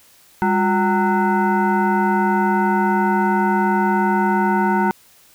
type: tone with frequency modulation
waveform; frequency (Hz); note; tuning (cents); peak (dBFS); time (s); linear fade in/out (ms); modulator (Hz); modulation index
sine; 358.6; F4; +46; -14; 0.42-4.91; 0; 560; 1.7
effects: white hiss -51 dBFS RMS until 5.34 s